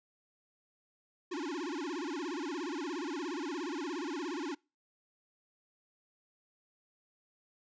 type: tone with vibrato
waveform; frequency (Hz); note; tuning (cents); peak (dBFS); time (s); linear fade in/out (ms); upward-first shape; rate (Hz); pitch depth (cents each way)
square; 319.7; D#4; +47; -36; 1.31-4.55; 10; sine; 17; 260
effects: noise-tail reverb RT60 0.3 s tail -26 dB re dry + resampled to 16000 Hz